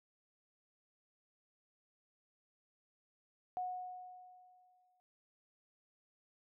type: tone with exponential decay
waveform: sine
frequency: 731 Hz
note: F#5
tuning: 21 cents flat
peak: -35 dBFS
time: 3.57-5 s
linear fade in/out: 0 ms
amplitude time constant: 310 ms
effects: none